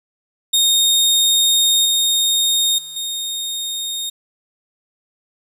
sawtooth tone with level steps, 3698 Hz, A#7, 15 cents flat, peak -9 / -11 / -27 / -19 dBFS, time 0.53-4.1 s, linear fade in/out 10 ms, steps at 1.85 / 2.78 / 2.96 s, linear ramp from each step 5 ms, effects resampled to 32000 Hz + 8-bit

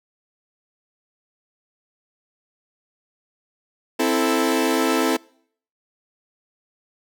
sawtooth chord, A minor, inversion first, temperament equal, 261.6 / 329.6 / 440 Hz, C4 / E4 / A4, 0 / 0 / 0 cents, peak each -18 / -18 / -19 dBFS, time 3.99-5.17 s, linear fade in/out 10 ms, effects noise-tail reverb RT60 0.6 s tail -25 dB re dry

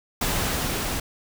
pink noise with level ramp, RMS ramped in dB -24 to -28 dBFS, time 0.21-1 s, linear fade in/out 5 ms, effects none

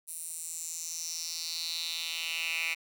10% pulse tone with high-pass filter sweep, 164.81 Hz, E3, in tune, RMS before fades -36 dBFS, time 0.07-2.75 s, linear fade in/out 20 ms, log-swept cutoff 10000 to 2300 Hz, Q 4, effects none

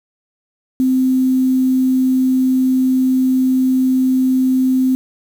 sine tone with quantisation, 258.9 Hz, C4, 18 cents flat, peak -11 dBFS, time 0.8-4.95 s, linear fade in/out 0 ms, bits 6, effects none

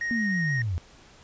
triangle tone with vibrato, 1864.7 Hz, A#6, in tune, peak -25 dBFS, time 0.01-0.62 s, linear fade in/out 2 ms, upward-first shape sine, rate 6.3 Hz, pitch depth 11 cents each way
sine linear sweep, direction down, 241 to 79.4 Hz, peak -25 dBFS, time 0.11-0.78 s, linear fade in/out 0 ms
effects pink hiss -53 dBFS RMS until 1.23 s + resampled to 16000 Hz

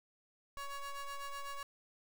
40% pulse ring-modulated tone, 561 Hz, C#5, 21 cents sharp, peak -37 dBFS, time 0.57-1.63 s, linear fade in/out 2 ms, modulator 557 Hz, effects none

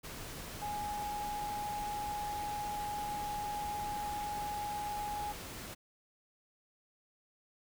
sine tone in noise, 830.6 Hz, G#5, in tune, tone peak -36 dBFS, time 0.61-5.33 s, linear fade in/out 20 ms, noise pink, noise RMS -45 dBFS, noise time 0.03-5.75 s, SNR +6 dB, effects none

